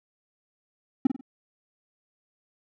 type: tone with echo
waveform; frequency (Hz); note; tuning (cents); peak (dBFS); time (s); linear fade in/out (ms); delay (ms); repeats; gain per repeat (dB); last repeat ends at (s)
triangle; 263.2; C4; +10; -12; 1.05-1.07; 5; 47; 3; -9; 1.211
effects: tanh soft clip ceiling -9 dBFS